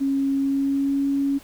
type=tone with pitch glide; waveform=sine; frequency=274 to 278 Hz; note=C#4 to C#4; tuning=-20 to +5 cents; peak=-19 dBFS; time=0-1.39 s; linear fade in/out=20 ms; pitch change=+25 cents; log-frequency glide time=0.4-1.03 s; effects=pink hiss -48 dBFS RMS until 1.43 s